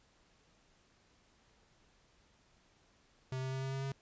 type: tone with pitch steps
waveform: square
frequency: 130.4 / 131.53 / 132.68 / 133.83 / 135 / 136.17 Hz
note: C3 / C3 / C3 / C3 / C#3 / C#3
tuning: -5 / +9 / +25 / +39 / -45 / -31 cents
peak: -37 dBFS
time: 3.32-3.92 s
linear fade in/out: 2 ms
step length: 100 ms
effects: pink hiss -69 dBFS RMS until 4.01 s + resampled to 16000 Hz